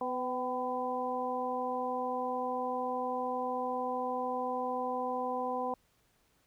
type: harmonic tone with a mistuned harmonic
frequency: 251 Hz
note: B3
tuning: 28 cents sharp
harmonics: 1 / 2 / 3 / 4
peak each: -40 / -36 / -36 / -37 dBFS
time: 0.01-5.74 s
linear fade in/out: 2 ms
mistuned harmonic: 3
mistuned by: +30 cents
effects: pink hiss -71 dBFS RMS until 6.46 s